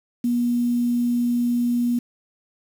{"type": "tone with quantisation", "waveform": "sine", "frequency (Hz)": 240.6, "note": "B3", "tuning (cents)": -45, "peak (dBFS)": -18, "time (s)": [0.24, 1.99], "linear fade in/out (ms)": 5, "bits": 7, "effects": []}